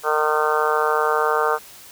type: harmonic tone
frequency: 152.8 Hz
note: D#3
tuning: 31 cents flat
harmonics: 3 / 4 / 5 / 6 / 7 / 8 / 9 / 10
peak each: -22 / -27 / -26 / -26 / -27 / -23 / -26 / -28 dBFS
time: 0.03-1.59 s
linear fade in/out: 50 ms
effects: white hiss -43 dBFS RMS until 1.91 s